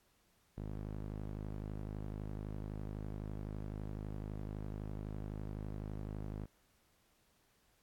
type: tone with band-pass filter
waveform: sawtooth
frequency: 51.91 Hz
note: G#1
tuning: in tune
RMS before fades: -43 dBFS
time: 0.57-6.46 s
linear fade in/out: 10 ms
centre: 180 Hz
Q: 0.55
effects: pink hiss -73 dBFS RMS until 7.82 s + AAC 64 kbps